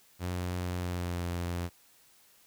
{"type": "tone with pitch glide", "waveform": "sawtooth", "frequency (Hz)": [89.6, 87.15], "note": ["F2", "F2"], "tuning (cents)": [45, -3], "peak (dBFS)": -28, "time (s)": [0.19, 1.7], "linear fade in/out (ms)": 50, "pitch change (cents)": -48, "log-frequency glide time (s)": [0.75, 1.22], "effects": ["white hiss -62 dBFS RMS until 2.46 s"]}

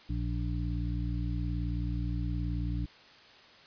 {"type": "harmonic tone", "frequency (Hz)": 58.9, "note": "A#1", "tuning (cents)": 19, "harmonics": [1, 2, 3, 5], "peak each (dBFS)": [-32, -35, -39, -40], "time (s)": [0.09, 2.86], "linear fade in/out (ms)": 10, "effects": ["white hiss -55 dBFS RMS until 3.66 s", "resampled to 11025 Hz"]}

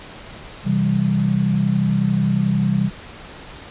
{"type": "chord", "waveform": "sine", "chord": "C major", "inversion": "none", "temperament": "equal", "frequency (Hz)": [130.81, 164.81, 196], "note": ["C3", "E3", "G3"], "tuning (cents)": [0, 0, 0], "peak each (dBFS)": [-21, -21, -18], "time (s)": [0.64, 2.91], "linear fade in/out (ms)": 50, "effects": ["pink hiss -38 dBFS RMS until 3.7 s", "resampled to 8000 Hz"]}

